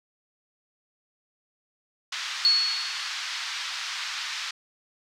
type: band-pass noise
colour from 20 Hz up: white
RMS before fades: -33 dBFS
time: 2.12-4.51 s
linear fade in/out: 5 ms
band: 1100 to 5100 Hz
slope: 24 dB/octave
type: tone with exponential decay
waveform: sine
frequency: 4374 Hz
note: C#8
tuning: 24 cents flat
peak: -15 dBFS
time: 2.45-3.37 s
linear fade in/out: 0 ms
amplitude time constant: 200 ms
effects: none